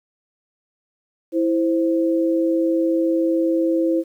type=tone pair together; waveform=sine; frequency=329.6 / 523.2 Hz; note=E4 / C5; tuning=0 / 0 cents; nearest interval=minor sixth; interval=800 cents; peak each=-17 / -22 dBFS; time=1.32-4.04 s; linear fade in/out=50 ms; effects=9-bit